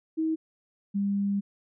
sine tone pair in turn, 319 / 200.1 Hz, D#4 / G3, +43 / +36 cents, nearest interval minor sixth, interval 807 cents, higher first, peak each -24 dBFS, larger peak neither, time 0.17-0.36 / 0.94-1.41 s, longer second, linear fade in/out 20 ms, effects none

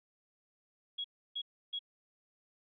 sine tone bursts, 3322 Hz, G#7, in tune, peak -35 dBFS, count 3, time 0.98-1.792 s, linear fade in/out 10 ms, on 64 ms, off 310 ms, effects none

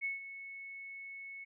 sine tone with ADSR envelope, 2203 Hz, C#7, 11 cents flat, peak -32 dBFS, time 0.01-1.45 s, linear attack 35 ms, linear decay 150 ms, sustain -12 dB, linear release 18 ms, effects none

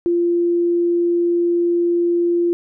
sine tone, 345.4 Hz, F4, 19 cents flat, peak -14 dBFS, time 0.06-2.53 s, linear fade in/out 0 ms, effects none

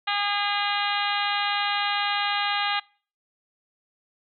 harmonic tone with a mistuned harmonic, 407.8 Hz, G#4, 32 cents flat, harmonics 2 / 3 / 4 / 5 / 6 / 7 / 8 / 9 / 10, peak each -28 / -30 / -31 / -32 / -33 / -33 / -34 / -35 / -35 dBFS, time 0.07-2.8 s, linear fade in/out 10 ms, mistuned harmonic 10, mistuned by -29 cents, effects noise-tail reverb RT60 0.4 s tail -24 dB re dry

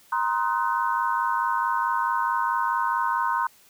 sine chord, C half-diminished seventh, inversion third, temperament just, 941.9 / 1046.5 / 1255.8 / 1507 Hz, Bb5 / C6 / Eb6 / Gb6, +18 / 0 / +16 / +31 cents, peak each -25 / -26 / -31 / -30 dBFS, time 0.12-3.47 s, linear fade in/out 5 ms, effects white hiss -56 dBFS RMS until 3.69 s

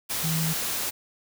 sine tone in noise, 161.5 Hz, E3, 35 cents flat, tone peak -25 dBFS, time 0.23-0.54 s, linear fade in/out 20 ms, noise white, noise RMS -29 dBFS, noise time 0.09-0.91 s, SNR +1 dB, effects none

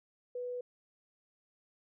sine tone, 493.2 Hz, B4, 2 cents flat, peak -36 dBFS, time 0.35-0.61 s, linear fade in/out 5 ms, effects none

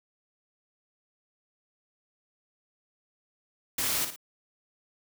white noise with echo, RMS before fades -29 dBFS, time 3.78-4.05 s, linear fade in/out 5 ms, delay 56 ms, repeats 2, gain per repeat -8 dB, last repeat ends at 4.162 s, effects none

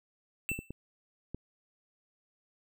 square tone with exponential decay, 2667 Hz, E7, 20 cents sharp, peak -29 dBFS, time 0.49-0.72 s, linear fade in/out 0 ms, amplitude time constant 48 ms
clicks, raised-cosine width 3 ms, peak -25 dBFS, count 4, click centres 0.516 / 0.59 / 0.706 / 1.346 s
effects none

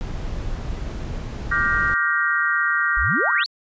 brown noise, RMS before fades -28 dBFS, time 0.01-1.94 s, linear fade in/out 0 ms
sine chord, G minor seventh, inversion second, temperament just, 1176 / 1411.2 / 1568 / 1881.6 Hz, D6 / F6 / G6 / Bb6, +2 / +18 / 0 / +16 cents, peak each -25 / -22 / -23 / -23 dBFS, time 1.51-3.44 s, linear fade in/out 10 ms
sine exponential sweep, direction up, 40.97 to 4699 Hz, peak -23 dBFS, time 2.97-3.46 s, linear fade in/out 0 ms
effects resampled to 16000 Hz

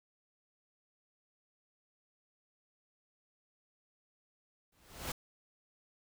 pink noise with exponential growth, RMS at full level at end -35 dBFS, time 4.72-5.12 s, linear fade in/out 5 ms, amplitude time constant 85 ms, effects none

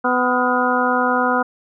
harmonic tone with a mistuned harmonic, 250.2 Hz, B3, 23 cents sharp, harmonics 1 / 2 / 3 / 4 / 5 / 6, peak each -22 / -22 / -22 / -22 / -22 / -22 dBFS, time 0.04-1.43 s, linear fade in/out 10 ms, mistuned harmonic 6, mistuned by -77 cents, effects none

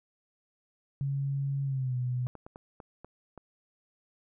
sine tone with pitch glide, 138.59 to 124.9 Hz, C#3 to B2, 0 to +20 cents, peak -28 dBFS, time 1.01-2.27 s, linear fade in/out 0 ms, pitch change -180 cents, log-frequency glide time 1.64-1.96 s
clicks, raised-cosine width 1 ms, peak -31 dBFS, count 7, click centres 2.268 / 2.353 / 2.465 / 2.559 / 2.802 / 3.046 / 3.377 s
effects none

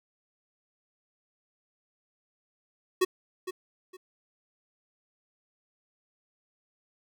square tone with echo, 370 Hz, F#4, in tune, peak -21 dBFS, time 3.01-3.05 s, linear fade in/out 10 ms, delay 460 ms, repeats 2, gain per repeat -12 dB, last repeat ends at 3.97 s, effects none

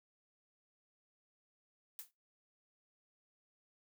blue noise with exponential decay, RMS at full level -43 dBFS, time 1.99-2.11 s, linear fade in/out 1 ms, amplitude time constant 26 ms, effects noise-tail reverb RT60 0.2 s tail -17 dB re dry

